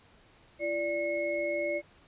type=tone cluster; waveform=sine; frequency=338.7 / 586 / 2177 Hz; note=E4 / D5 / C#7; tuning=+47 / -4 / -32 cents; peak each=-36 / -30 / -35 dBFS; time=0.59-1.82 s; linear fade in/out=50 ms; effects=pink hiss -60 dBFS RMS until 2.07 s + resampled to 8000 Hz